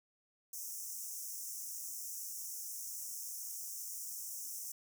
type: high-pass noise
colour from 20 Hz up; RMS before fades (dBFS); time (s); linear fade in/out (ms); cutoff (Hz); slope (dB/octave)
pink; -44; 0.53-4.72; 5; 5500; 96
effects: none